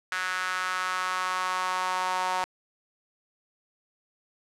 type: tone with high-pass filter sweep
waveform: sawtooth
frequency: 184.3 Hz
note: F#3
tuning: 7 cents flat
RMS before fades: -29 dBFS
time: 0.12-2.44 s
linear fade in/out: 0 ms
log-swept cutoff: 1500 to 870 Hz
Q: 3.4
effects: low-pass 9000 Hz 12 dB/octave